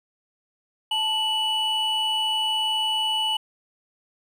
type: tone pair together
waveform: triangle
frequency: 877 / 2953 Hz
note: A5 / F#7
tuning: -6 / -4 cents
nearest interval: octave + major sixth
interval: 2102 cents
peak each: -26 / -21 dBFS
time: 0.91-3.37 s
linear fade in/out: 5 ms
effects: none